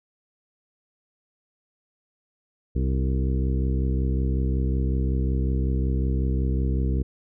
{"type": "harmonic tone with a mistuned harmonic", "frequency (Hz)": 65.41, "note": "C2", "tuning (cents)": 0, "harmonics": [1, 2, 3, 4, 5, 6, 7], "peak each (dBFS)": [-22, -28, -32, -34, -36, -38, -39], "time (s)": [2.75, 7.03], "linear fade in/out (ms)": 10, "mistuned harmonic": 6, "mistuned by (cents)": -24, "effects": []}